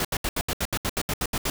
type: noise bursts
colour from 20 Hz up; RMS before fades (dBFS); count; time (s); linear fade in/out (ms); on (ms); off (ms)
pink; -26; 13; 0-1.5; 2; 48; 73
effects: none